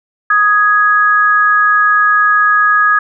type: tone pair together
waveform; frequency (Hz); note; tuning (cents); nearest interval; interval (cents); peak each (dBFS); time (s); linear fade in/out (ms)
sine; 1248 / 1665.9; D#6 / G#6; +5 / +5; perfect fourth; 500; -10; 0.3-2.99; 5
effects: none